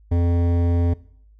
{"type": "tone with hard clipping", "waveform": "sine", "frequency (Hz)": 86.1, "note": "F2", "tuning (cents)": -24, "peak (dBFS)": -18, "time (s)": [0.11, 0.94], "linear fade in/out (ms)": 10, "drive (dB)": 14, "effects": ["noise-tail reverb RT60 0.6 s tail -19 dB re dry", "added 52 Hz sine -48 dBFS peak until 1.39 s"]}